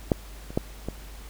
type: clicks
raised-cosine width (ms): 2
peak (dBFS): -6 / -26 / -9 / -17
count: 4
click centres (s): 0.118 / 0.505 / 0.575 / 0.886
effects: added 50 Hz sine -41 dBFS peak until 1.29 s + pink hiss -48 dBFS RMS until 1.29 s